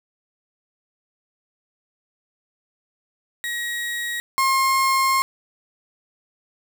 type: tone pair in turn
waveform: 35% pulse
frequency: 1900 / 1068.9 Hz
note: A#6 / C6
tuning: +33 / +37 cents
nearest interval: minor seventh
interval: 996 cents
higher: first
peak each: -23 / -15 dBFS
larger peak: second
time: 3.44-4.2 / 4.38-5.22 s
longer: second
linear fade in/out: 0 ms
effects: 7-bit